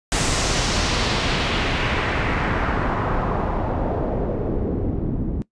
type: noise with low-pass filter sweep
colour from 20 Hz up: pink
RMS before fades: -22 dBFS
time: 0.12-5.42 s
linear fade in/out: 0 ms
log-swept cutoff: 8400 to 250 Hz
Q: 1.4
effects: noise-tail reverb RT60 0.1 s tail -19 dB re dry + resampled to 22050 Hz